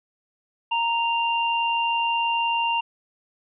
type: tone pair together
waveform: sine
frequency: 929.7 / 2786 Hz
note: A#5 / F7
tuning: -5 / -5 cents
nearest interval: octave + perfect fifth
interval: 1900 cents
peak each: -22 / -25 dBFS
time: 0.71-2.81 s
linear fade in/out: 10 ms
effects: none